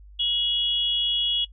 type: tone pair together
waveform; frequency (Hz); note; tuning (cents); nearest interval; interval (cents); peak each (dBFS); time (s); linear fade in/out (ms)
sine; 2902 / 3340; F#7 / G#7; -34 / +9; major second; 243; -27 / -23; 0.19-1.45; 10
effects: noise-tail reverb RT60 0.1 s tail -17 dB re dry + added 50 Hz sine -44 dBFS peak until 1.52 s